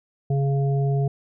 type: harmonic tone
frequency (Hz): 138.59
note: C#3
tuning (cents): 0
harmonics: 1 / 3 / 5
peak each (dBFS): -19 / -29 / -33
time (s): 0.3-1.08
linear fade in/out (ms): 5
effects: none